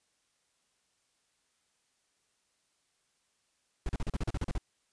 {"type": "noise bursts", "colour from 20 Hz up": "brown", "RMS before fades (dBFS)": -31, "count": 11, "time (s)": [3.86, 4.581], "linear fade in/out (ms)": 2, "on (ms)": 31, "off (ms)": 38, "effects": ["white hiss -75 dBFS RMS until 4.92 s", "resampled to 22050 Hz"]}